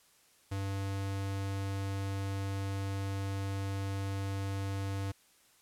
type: tone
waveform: square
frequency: 98 Hz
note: G2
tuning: in tune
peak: -34 dBFS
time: 0.51-5.12 s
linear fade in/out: 10 ms
effects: white hiss -65 dBFS RMS until 5.61 s + low-pass 12000 Hz 12 dB/octave